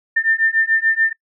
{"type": "beating tone pair", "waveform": "sine", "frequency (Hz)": [1793, 1799.9], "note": ["A6", "A6"], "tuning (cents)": [32, 39], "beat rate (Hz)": 6.9, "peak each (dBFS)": -17, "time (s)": [0.16, 1.13], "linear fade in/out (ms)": 10, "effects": ["noise-tail reverb RT60 0.1 s tail -25 dB re dry"]}